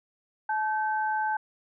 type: tone pair together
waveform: sine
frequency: 863 / 1545.7 Hz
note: A5 / G6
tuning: -34 / -25 cents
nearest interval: minor seventh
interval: 1009 cents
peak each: -26 / -31 dBFS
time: 0.49-1.37 s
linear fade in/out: 5 ms
effects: none